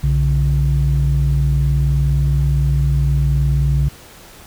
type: tone pair together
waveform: sine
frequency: 61.74 / 141.19 Hz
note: B1 / C#3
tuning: 0 / +32 cents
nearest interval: octave + major second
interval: 1432 cents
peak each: -14 dBFS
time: 0.03-3.89 s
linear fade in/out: 10 ms
effects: tanh soft clip ceiling -7 dBFS + pink hiss -41 dBFS RMS until 4.46 s